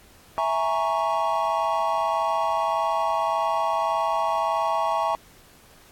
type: chord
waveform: triangle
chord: A# half-diminished seventh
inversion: second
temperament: equal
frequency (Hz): 659.3 / 830.6 / 932.3 / 1108.7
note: E5 / G#5 / A#5 / C#6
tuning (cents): 0 / 0 / 0 / 0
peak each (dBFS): -25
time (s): 0.38-5.15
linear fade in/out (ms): 0
effects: pink hiss -53 dBFS RMS until 5.91 s + AAC 64 kbps